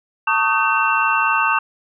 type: tone cluster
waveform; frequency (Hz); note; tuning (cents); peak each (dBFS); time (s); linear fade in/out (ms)
sine; 895 / 1121 / 1245 / 1535 / 2704; A5 / C#6 / D#6 / G6 / E7; +29 / +19 / +1 / -37 / +43; -21; 0.27-1.59; 5
effects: none